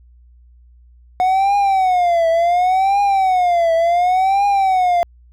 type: tone with vibrato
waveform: triangle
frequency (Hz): 730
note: F#5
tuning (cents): -24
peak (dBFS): -10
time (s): 1.2-5.03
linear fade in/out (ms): 0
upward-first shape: triangle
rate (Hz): 0.69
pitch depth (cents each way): 190
effects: added 60 Hz sine -44 dBFS peak until 5.32 s